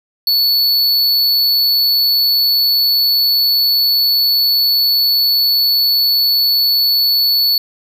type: tone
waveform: square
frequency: 4435 Hz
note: C#8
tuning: in tune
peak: -11 dBFS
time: 0.27-7.58 s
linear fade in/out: 2 ms
effects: none